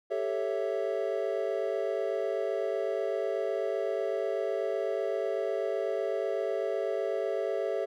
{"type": "chord", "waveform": "triangle", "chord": "A dominant seventh", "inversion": "third", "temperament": "equal", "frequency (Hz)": [392, 440, 554.4, 659.3], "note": ["G4", "A4", "C#5", "E5"], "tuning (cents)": [0, 0, 0, 0], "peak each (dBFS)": -32, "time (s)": [0.1, 7.86], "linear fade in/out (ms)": 20, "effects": []}